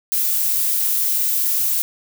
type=noise; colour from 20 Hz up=violet; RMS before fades=-19 dBFS; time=0.12-1.82 s; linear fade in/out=0 ms; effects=none